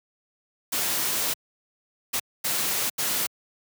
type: noise bursts at uneven times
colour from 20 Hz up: white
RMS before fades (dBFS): -26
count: 4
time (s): 0.72-1.34 / 2.13-2.2 / 2.44-2.9 / 2.98-3.27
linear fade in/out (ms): 10
effects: high-pass 100 Hz 12 dB/octave